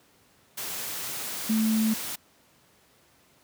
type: tone in noise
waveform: sine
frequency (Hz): 220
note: A3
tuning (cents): 0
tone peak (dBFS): -21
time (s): 1.49-1.94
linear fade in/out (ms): 10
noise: white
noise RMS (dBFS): -34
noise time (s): 0.57-2.16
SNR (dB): +10
effects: pink hiss -61 dBFS RMS until 3.43 s + high-pass 100 Hz 12 dB/octave